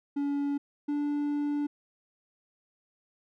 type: tone pair in turn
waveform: triangle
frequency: 284.3 / 291.4 Hz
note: C#4 / D4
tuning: +44 / -13 cents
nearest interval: unison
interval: 43 cents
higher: second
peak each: -25 dBFS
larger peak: neither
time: 0.16-0.58 / 0.88-1.67 s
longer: second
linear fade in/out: 10 ms
effects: none